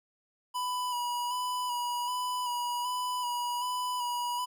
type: tone with vibrato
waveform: square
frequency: 982 Hz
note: B5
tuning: 10 cents flat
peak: -31 dBFS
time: 0.54-4.46 s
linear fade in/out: 20 ms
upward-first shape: square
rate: 1.3 Hz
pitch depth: 23 cents each way
effects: 12-bit